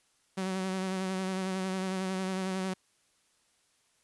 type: tone with vibrato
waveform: sawtooth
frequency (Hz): 188.4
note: F#3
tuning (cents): +32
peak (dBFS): -27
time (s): 0.37-2.74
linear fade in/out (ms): 10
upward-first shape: sine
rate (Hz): 11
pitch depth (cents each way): 28
effects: white hiss -70 dBFS RMS until 4.03 s + resampled to 24000 Hz